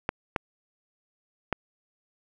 clicks, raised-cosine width 0.5 ms, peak -10 dBFS, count 3, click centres 0.091 / 0.362 / 1.527 s, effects none

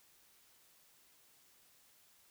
silence, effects white hiss -67 dBFS RMS until 2.3 s

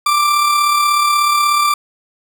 40% pulse tone with amplitude modulation, 1177 Hz, D6, 3 cents sharp, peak -9 dBFS, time 0.06-1.74 s, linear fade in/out 5 ms, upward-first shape sine, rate 36.5 Hz, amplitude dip 35%, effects 8-bit

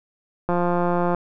click train, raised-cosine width 1 ms, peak -9 dBFS, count 116, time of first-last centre 0.49-1.147 s, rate 175 Hz, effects none

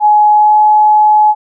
sine tone with pitch glide, 842 to 849.3 Hz, G#5 to G#5, +24 to +39 cents, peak -4 dBFS, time 0-1.35 s, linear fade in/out 50 ms, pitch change +15 cents, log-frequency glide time 0.31-0.57 s, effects none

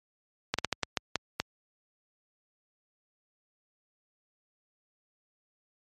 slowing click train, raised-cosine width 0.2 ms, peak -9 dBFS, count 8, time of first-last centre 0.54-1.4 s, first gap 46 ms, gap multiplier 1.32, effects high-pass 60 Hz 12 dB/octave + MP3 64 kbps

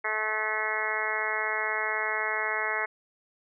harmonic tone, 216.1 Hz, A3, 31 cents flat, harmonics 2 / 3 / 4 / 5 / 6 / 7 / 8 / 9 / 10, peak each -38 / -38 / -36 / -37 / -37 / -36 / -34 / -33 / -33 dBFS, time 0.04-2.86 s, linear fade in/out 10 ms, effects none

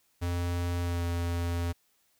square tone with pitch glide, 87.31 to 85.96 Hz, F2 to F2, 0 to -27 cents, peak -29 dBFS, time 0.21-1.73 s, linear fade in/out 20 ms, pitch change -27 cents, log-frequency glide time 0.81-1.03 s, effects white hiss -70 dBFS RMS until 2.19 s

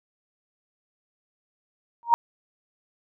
sine tone with exponential growth, 938 Hz, A#5, 11 cents sharp, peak -9 dBFS, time 2.03-2.14 s, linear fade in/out 0 ms, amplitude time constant 22 ms, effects none

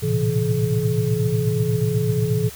sine tone cluster, 110.7 / 118.9 / 133.3 / 165.5 / 426.5 Hz, A2 / A#2 / C3 / E3 / G#4, +11 / +35 / +33 / +7 / +46 cents, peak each -24 dBFS, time 0.02-2.5 s, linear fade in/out 20 ms, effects added 72 Hz sine -44 dBFS peak until 2.55 s + white hiss -39 dBFS RMS until 2.55 s

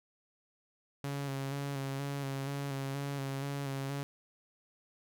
sawtooth tone with vibrato, 138.59 Hz, C#3, in tune, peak -31 dBFS, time 1.04-4.03 s, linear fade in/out 0 ms, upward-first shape square, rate 2.1 Hz, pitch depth 26 cents each way, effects none

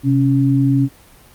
sine tone pair together, 130.81 / 277.2 Hz, C3 / C#4, 0 / 0 cents, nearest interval octave + minor second, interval 1300 cents, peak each -14 dBFS, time 0.03-0.89 s, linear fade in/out 50 ms, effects pink hiss -46 dBFS RMS until 1.34 s + Opus 32 kbps

